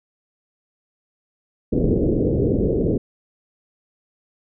white low-pass noise, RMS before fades -19 dBFS, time 1.72-2.98 s, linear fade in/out 10 ms, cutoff 490 Hz, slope 48 dB/octave, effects none

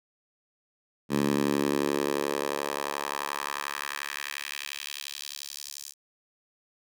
10% pulse tone with high-pass filter sweep, 71.4 Hz, D2, 48 cents flat, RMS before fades -31 dBFS, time 1.09-5.94 s, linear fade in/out 50 ms, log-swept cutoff 190 to 6300 Hz, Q 1.5, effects none

